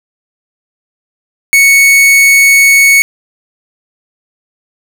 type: tone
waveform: 45% pulse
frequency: 2217 Hz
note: C#7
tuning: in tune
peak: -3 dBFS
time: 1.53-3.02 s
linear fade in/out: 0 ms
effects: none